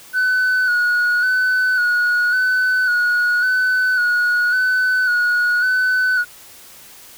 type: tone with vibrato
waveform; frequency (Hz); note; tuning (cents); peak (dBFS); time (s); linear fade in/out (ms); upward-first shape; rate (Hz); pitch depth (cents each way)
sine; 1480; F#6; 0; -11; 0.13-6.25; 50; square; 0.91; 31
effects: tanh soft clip ceiling -13 dBFS + white hiss -42 dBFS RMS until 7.17 s